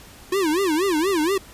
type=tone with vibrato; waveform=square; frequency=347.9 Hz; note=F4; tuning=7 cents flat; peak=-19 dBFS; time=0.32-1.38 s; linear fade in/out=5 ms; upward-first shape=sine; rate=4.2 Hz; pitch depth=250 cents each way; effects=pink hiss -45 dBFS RMS until 1.53 s + resampled to 32000 Hz